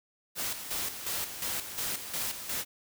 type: noise with tremolo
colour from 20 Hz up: white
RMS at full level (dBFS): -33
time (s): 0.35-2.65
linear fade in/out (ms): 50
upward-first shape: square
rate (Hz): 2.8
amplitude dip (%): 60
effects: none